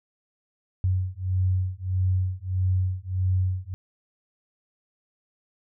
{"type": "beating tone pair", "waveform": "sine", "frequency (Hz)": [92, 93.6], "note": ["F#2", "F#2"], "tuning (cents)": [-9, 20], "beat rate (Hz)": 1.6, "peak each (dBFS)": -25, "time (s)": [0.84, 3.74], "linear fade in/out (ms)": 0, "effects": []}